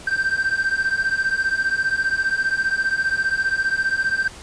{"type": "beating tone pair", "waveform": "triangle", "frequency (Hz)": [1557, 1572], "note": ["G6", "G6"], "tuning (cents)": [-12, 4], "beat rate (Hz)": 15, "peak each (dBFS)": [-21, -19], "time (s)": [0.07, 4.28], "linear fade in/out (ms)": 5, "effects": ["pink hiss -40 dBFS RMS until 4.42 s", "resampled to 22050 Hz"]}